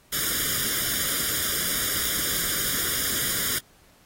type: noise with comb filter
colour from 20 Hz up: white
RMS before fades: -26 dBFS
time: 0.12-3.59 s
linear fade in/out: 10 ms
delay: 0.58 ms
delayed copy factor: +1
effects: pink hiss -58 dBFS RMS until 4.05 s + AAC 48 kbps